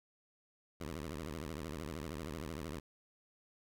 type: tone with vibrato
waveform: 10% pulse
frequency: 77.78 Hz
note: D#2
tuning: in tune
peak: -33 dBFS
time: 0.8-2.8 s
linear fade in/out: 10 ms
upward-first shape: triangle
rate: 13 Hz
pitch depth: 270 cents each way
effects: none